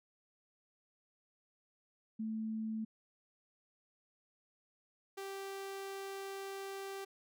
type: tone pair in turn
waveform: sine / sawtooth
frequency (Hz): 220 / 391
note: A3 / G4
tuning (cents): 0 / -4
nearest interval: minor seventh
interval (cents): 996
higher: second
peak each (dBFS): -36 / -38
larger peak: first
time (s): 2.19-2.85 / 5.17-7.05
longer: second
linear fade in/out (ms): 10
effects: none